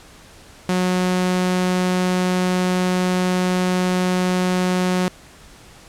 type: tone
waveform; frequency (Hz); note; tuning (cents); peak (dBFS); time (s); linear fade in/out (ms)
sawtooth; 182.4; F#3; -24; -13; 0.69-5.08; 0
effects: pink hiss -45 dBFS RMS until 5.88 s + low-pass 10000 Hz 12 dB/octave